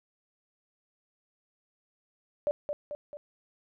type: tone with echo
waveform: sine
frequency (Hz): 587.3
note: D5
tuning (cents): 0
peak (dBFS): -24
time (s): 2.47-2.51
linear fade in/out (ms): 0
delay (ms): 220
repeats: 3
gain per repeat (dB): -5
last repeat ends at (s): 3.17
effects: none